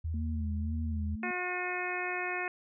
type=tone; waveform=sine; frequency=80.7 Hz; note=E2; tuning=36 cents flat; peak=-31 dBFS; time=0.04-1.16 s; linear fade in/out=10 ms
type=tone with vibrato; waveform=sine; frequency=220.6 Hz; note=A3; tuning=5 cents sharp; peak=-37 dBFS; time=0.14-1.31 s; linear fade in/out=2 ms; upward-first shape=sine; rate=1.9 Hz; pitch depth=94 cents each way
type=harmonic tone; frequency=360.5 Hz; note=F#4; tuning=45 cents flat; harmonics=1 / 2 / 3 / 4 / 5 / 6 / 7; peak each=-39 / -39 / -42 / -41 / -38 / -40 / -39 dBFS; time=1.23-2.48 s; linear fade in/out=2 ms
effects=none